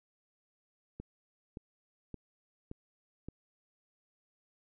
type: click train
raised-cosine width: 3 ms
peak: -29 dBFS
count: 5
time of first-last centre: 1-3.286 s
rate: 1.75 Hz
effects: none